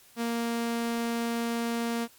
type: tone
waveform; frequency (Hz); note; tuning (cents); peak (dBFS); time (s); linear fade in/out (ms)
sawtooth; 233.1; A#3; 0; -24; 0.16-2.08; 50
effects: white hiss -57 dBFS RMS until 2.18 s + Opus 48 kbps